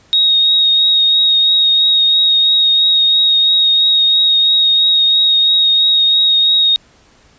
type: tone with vibrato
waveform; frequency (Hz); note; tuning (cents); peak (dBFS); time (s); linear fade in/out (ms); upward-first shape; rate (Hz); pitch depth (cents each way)
sine; 3752; A#7; +11; -8; 0.13-6.76; 0; triangle; 3; 20
effects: pink hiss -49 dBFS RMS until 7.38 s + resampled to 16000 Hz